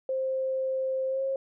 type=tone with pitch glide; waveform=sine; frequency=526 to 537.7 Hz; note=C5 to C5; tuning=+9 to +47 cents; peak=-26 dBFS; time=0.09-1.36 s; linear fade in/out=2 ms; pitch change=+38 cents; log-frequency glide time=1.08-1.22 s; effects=none